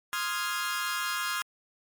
sawtooth chord, F minor seventh, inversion second, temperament equal, 1046.5 / 1244.5 / 1396.9 / 1661.2 Hz, C6 / Eb6 / F6 / Ab6, 0 / 0 / 0 / 0 cents, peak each -32 / -32 / -30 / -31 dBFS, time 0.13-1.42 s, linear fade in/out 0 ms, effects MP3 96 kbps

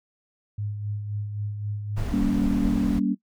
sine tone with tremolo, 103.83 Hz, G#2, in tune, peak -26 dBFS, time 0.58-2.04 s, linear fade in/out 5 ms, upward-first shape sine, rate 3.8 Hz, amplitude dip 45%
brown noise, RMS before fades -29 dBFS, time 1.96-3 s, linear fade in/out 20 ms
sine chord, G diminished, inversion none, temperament just, 196 / 235.2 / 282.2 Hz, G3 / Bb3 / Db4, 0 / +16 / +31 cents, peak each -25 dBFS, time 2.12-3.15 s, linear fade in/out 20 ms
effects noise-tail reverb RT60 0.1 s tail -20 dB re dry

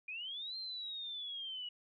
sine linear two-way sweep, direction up then down, 2404 to 4186 to 2898 Hz, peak -40 dBFS, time 0.08-1.69 s, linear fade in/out 5 ms, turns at 0.57 s, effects MP3 64 kbps

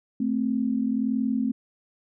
sine tone pair together, 220.2 / 261.6 Hz, A3 / C4, +2 / 0 cents, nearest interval minor third, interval 298 cents, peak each -25 dBFS, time 0.2-1.52 s, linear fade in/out 5 ms, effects none

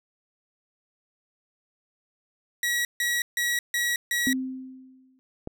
sawtooth tone bursts, 1919 Hz, A#6, 50 cents sharp, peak -20 dBFS, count 5, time 2.63-4.33 s, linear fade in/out 2 ms, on 220 ms, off 150 ms
sine tone with exponential decay, 260 Hz, C4, 11 cents flat, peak -21 dBFS, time 4.27-5.19 s, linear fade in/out 0 ms, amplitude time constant 200 ms
click, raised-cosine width 2 ms, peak -20 dBFS, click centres 5.474 s
effects none

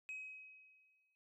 sine tone with exponential decay, 2539 Hz, D#7, 34 cents sharp, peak -40 dBFS, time 0.09-1.15 s, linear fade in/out 0 ms, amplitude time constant 230 ms, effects tanh soft clip ceiling -42 dBFS

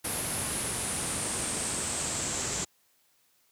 pink noise with low-pass filter sweep, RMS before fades -32 dBFS, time 0.04-2.65 s, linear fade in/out 10 ms, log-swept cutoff 11000 to 7300 Hz, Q 6.4, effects white hiss -68 dBFS RMS until 3.51 s + high-pass 80 Hz 12 dB/octave

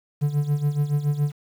triangle tone with tremolo, 146.1 Hz, D3, 9 cents flat, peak -15 dBFS, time 0.21-1.32 s, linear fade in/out 20 ms, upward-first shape sine, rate 7.1 Hz, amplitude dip 75%, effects 8-bit

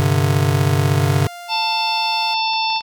square chord, G suspended fourth, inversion none, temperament just, 98 / 130.67 / 147 Hz, G2 / C3 / D3, 0 / -2 / +2 cents, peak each -19 dBFS, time 0-1.27 s, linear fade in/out 0 ms
sawtooth tone, 698.5 Hz, F5, in tune, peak -28 dBFS, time 1-2.34 s, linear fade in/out 5 ms
harmonic tone, 888 Hz, A5, 16 cents sharp, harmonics 1 / 3 / 4 / 5 / 6, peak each -19 / -24 / -25 / -26 / -27 dBFS, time 1.48-2.82 s, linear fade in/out 50 ms
clicks, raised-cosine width 0.2 ms, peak -21 dBFS, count 5, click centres 2.343 / 2.535 / 2.703 / 2.761 / 2.808 s
effects none

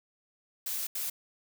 blue noise bursts at uneven times, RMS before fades -34 dBFS, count 2, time 0.66-0.87 / 0.95-1.1 s, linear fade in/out 5 ms, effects none

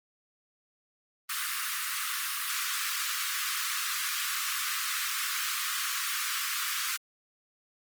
pink high-pass noise, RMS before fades -32 dBFS, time 1.29-6.97 s, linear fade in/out 10 ms, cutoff 1100 Hz, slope 96 dB/octave, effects Opus 24 kbps

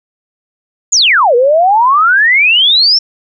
sine exponential two-way sweep, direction down then up, 7280 to 466.2 to 5520 Hz, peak -5 dBFS, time 0.92-2.99 s, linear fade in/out 10 ms, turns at 1.35 s, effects none

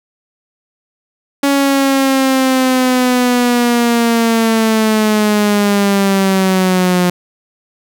sawtooth linear sweep, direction down, 280.6 to 177.7 Hz, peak -6 dBFS, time 1.43-7.1 s, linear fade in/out 5 ms, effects none

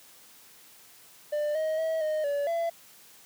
triangle tone with pitch steps, 595 / 629 / 643 / 618 / 572 / 673 Hz, D5 / D#5 / E5 / D#5 / D5 / E5, +22 / +19 / -43 / -12 / -46 / +36 cents, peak -24 dBFS, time 1.32-2.7 s, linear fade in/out 10 ms, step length 230 ms, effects white hiss -54 dBFS RMS until 3.25 s + high-pass 100 Hz 12 dB/octave

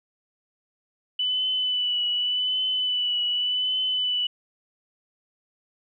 sine tone with vibrato, 2984 Hz, F#7, 14 cents sharp, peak -22 dBFS, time 1.19-4.27 s, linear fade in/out 5 ms, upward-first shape triangle, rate 0.86 Hz, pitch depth 32 cents each way, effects none

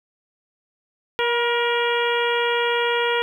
harmonic tone with a mistuned harmonic, 473.4 Hz, A#4, 27 cents sharp, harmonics 1 / 2 / 3 / 4 / 5 / 6 / 7, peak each -22 / -25 / -27 / -28 / -29 / -30 / -30 dBFS, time 1.19-3.22 s, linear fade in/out 0 ms, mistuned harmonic 2, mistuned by +25 cents, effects 9-bit

